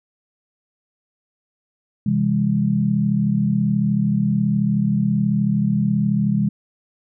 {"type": "chord", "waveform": "sine", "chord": "C augmented", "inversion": "none", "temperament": "equal with one note detuned", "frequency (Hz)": [130.81, 164.81, 203.5], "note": ["C3", "E3", "G#3"], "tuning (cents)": [0, 0, -35], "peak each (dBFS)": [-22, -22, -18], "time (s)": [2.06, 6.49], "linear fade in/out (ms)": 5, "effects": []}